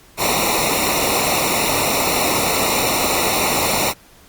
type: noise with comb filter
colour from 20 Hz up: pink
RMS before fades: -18 dBFS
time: 0.17-3.94 s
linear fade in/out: 50 ms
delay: 0.62 ms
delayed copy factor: -0.9
effects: pink hiss -48 dBFS RMS until 4.28 s + Opus 48 kbps